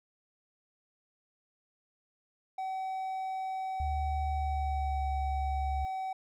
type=tone; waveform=triangle; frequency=760 Hz; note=F#5; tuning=46 cents sharp; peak=-31 dBFS; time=2.58-6.13 s; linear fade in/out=5 ms
type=tone with pitch glide; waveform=sine; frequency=73.7 to 69.81 Hz; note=D2 to C#2; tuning=+7 to +13 cents; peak=-31 dBFS; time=3.8-5.85 s; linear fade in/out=0 ms; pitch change=-94 cents; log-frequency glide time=4.33-5.05 s
effects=none